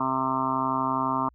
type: harmonic tone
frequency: 131.8 Hz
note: C3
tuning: 13 cents sharp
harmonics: 1 / 2 / 3 / 5 / 6 / 7 / 8 / 9 / 10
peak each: -38 / -30 / -41 / -35 / -38 / -29 / -29 / -30 / -38 dBFS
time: 0-1.29 s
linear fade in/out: 5 ms
effects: added 60 Hz sine -56 dBFS peak until 1.34 s